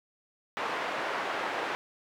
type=band-pass noise; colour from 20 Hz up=pink; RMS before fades=-33 dBFS; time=0.57-1.75 s; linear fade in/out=0 ms; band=580 to 2000 Hz; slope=12 dB/octave; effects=none